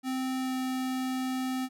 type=tone with pitch glide; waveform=square; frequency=260 to 258.5 Hz; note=C4 to C4; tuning=-11 to -21 cents; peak=-30 dBFS; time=0.03-1.69 s; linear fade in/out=50 ms; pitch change=-10 cents; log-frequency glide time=0.39-0.54 s; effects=none